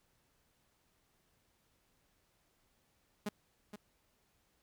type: tone with echo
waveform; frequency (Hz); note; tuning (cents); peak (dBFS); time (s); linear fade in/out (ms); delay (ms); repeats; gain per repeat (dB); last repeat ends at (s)
sawtooth; 207.7; G#3; 0; -31; 3.26-3.29; 5; 470; 1; -10; 3.76
effects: pink hiss -75 dBFS RMS until 4.62 s